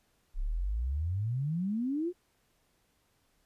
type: exponential sweep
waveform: sine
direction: up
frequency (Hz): 30.87 to 370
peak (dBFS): -29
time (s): 0.34-2.13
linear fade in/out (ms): 50
effects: pink hiss -72 dBFS RMS until 3.45 s + resampled to 32000 Hz